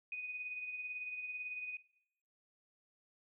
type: tone with tremolo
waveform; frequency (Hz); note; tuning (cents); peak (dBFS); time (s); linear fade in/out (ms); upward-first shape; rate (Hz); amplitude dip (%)
sine; 2489; D#7; 0; -38; 0.12-1.77; 2; sine; 18; 45
effects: noise-tail reverb RT60 0.7 s tail -18 dB re dry